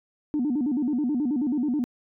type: tone with vibrato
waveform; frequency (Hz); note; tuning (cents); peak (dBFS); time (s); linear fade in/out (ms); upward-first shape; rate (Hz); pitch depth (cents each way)
sine; 270; C#4; -45; -21; 0.34-1.84; 0; square; 9.3; 180
effects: tanh soft clip ceiling -18 dBFS